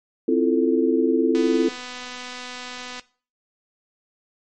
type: chord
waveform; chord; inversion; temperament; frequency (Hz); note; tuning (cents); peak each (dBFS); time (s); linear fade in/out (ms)
sine; F major seventh; second; equal with one note detuned; 261.6 / 329.6 / 349.2 / 441.8; C4 / E4 / F4 / A4; 0 / 0 / 0 / +7; -21 / -21 / -23 / -21; 0.28-1.69; 5
type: click train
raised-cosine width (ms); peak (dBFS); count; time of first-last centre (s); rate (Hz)
0.2; -18; 411; 1.35-2.997; 249
effects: noise-tail reverb RT60 0.4 s tail -19 dB re dry + MP3 48 kbps